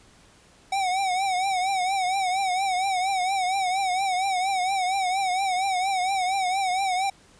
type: tone with vibrato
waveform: square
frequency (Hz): 756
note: F#5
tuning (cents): +37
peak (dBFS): -23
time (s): 0.72-7.1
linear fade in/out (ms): 5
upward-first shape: triangle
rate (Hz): 4.3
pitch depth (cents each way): 99
effects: pink hiss -55 dBFS RMS until 7.39 s + resampled to 22050 Hz